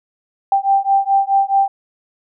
sine beating tone pair, 784 / 788.7 Hz, G5 / G5, 0 / +10 cents, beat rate 4.7 Hz, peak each -15 dBFS, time 0.52-1.68 s, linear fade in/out 2 ms, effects none

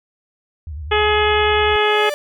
sine tone with vibrato, 75.4 Hz, D2, 46 cents sharp, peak -26 dBFS, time 0.67-1.76 s, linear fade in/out 0 ms, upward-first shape square, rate 10 Hz, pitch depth 110 cents each way
harmonic tone, 422.1 Hz, G#4, 28 cents sharp, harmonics 1 / 2 / 3 / 4 / 5 / 6 / 7 / 8, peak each -17 / -20 / -22 / -23 / -24 / -25 / -25 / -26 dBFS, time 0.91-2.1 s, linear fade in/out 10 ms
45% pulse tone with exponential growth, 587.3 Hz, D5, in tune, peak -21 dBFS, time 1.49-2.14 s, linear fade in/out 0 ms, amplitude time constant 140 ms
effects none

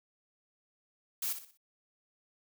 blue noise with echo, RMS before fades -34 dBFS, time 1.22-1.33 s, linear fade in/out 5 ms, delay 61 ms, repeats 4, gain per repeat -9 dB, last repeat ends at 1.574 s, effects none

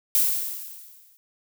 violet noise with exponential decay, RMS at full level -18 dBFS, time 0.15-1.17 s, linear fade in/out 0 ms, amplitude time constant 220 ms, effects none

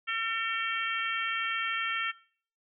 harmonic tone, 452.2 Hz, A4, 47 cents sharp, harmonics 3 / 4 / 5 / 6 / 7, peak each -34 / -35 / -36 / -37 / -37 dBFS, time 0.07-2.12 s, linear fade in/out 20 ms, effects noise-tail reverb RT60 0.5 s tail -20 dB re dry

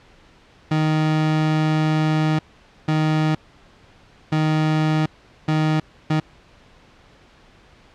30% pulse tone bursts at uneven times, 155.56 Hz, D#3, in tune, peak -14 dBFS, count 5, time 0.71-2.39 / 2.88-3.35 / 4.32-5.06 / 5.48-5.8 / 6.1-6.2 s, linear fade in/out 5 ms, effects pink hiss -51 dBFS RMS until 7.94 s + low-pass 4000 Hz 12 dB/octave

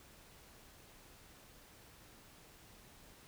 silence, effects pink hiss -60 dBFS RMS until 3.27 s

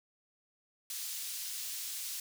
pink high-pass noise, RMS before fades -40 dBFS, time 0.9-2.2 s, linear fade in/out 2 ms, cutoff 4500 Hz, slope 12 dB/octave, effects none

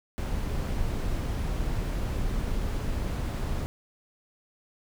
brown noise, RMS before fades -29 dBFS, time 0.18-3.66 s, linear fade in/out 0 ms, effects none

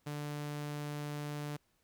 sawtooth tone, 147.3 Hz, D3, 6 cents sharp, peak -34 dBFS, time 0.06-1.57 s, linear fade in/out 10 ms, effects pink hiss -75 dBFS RMS until 1.83 s

